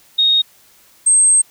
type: tone pair in turn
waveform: sine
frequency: 3729 / 8371 Hz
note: A#7 / C9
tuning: 0 / 0 cents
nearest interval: octave + major second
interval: 1400 cents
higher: second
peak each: -10 / -8 dBFS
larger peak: second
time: 0.18-0.42 / 1.06-1.42 s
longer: second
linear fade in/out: 10 ms
effects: white hiss -50 dBFS RMS until 1.5 s